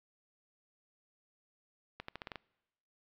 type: accelerating click train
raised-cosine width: 0.3 ms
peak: -25 dBFS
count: 7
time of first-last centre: 2-2.357 s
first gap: 84 ms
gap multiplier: 0.86
effects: noise-tail reverb RT60 1.0 s tail -25 dB re dry + low-pass 5000 Hz 12 dB/octave